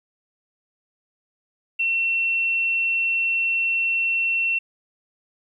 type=tone; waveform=sine; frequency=2710 Hz; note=E7; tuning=47 cents sharp; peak=-19 dBFS; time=1.79-4.59 s; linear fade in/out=10 ms; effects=10-bit